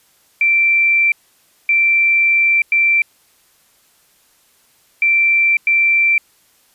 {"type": "tone bursts at uneven times", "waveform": "sine", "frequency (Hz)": 2347, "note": "D7", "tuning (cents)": -2, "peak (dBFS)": -10, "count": 5, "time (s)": [[0.41, 1.12], [1.69, 2.62], [2.72, 3.02], [5.02, 5.57], [5.67, 6.18]], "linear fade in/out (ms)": 2, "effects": ["white hiss -55 dBFS RMS until 6.74 s", "resampled to 32000 Hz"]}